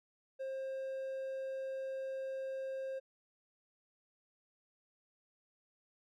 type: tone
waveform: triangle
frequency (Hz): 532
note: C5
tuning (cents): +29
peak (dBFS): -36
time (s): 0.39-3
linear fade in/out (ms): 20
effects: none